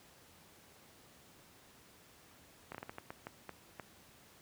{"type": "slowing click train", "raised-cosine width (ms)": 0.5, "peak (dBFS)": -28, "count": 10, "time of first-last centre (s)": [2.72, 3.797], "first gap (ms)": 26, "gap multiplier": 1.36, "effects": ["pink hiss -61 dBFS RMS until 4.41 s", "high-pass 80 Hz 12 dB/octave"]}